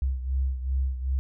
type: beating tone pair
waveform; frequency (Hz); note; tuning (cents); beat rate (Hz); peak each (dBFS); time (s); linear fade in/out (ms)
sine; 65.3 / 67.9; C2 / C#2; -3 / -35; 2.6; -25 / -31; 0.02-1.19; 0
effects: none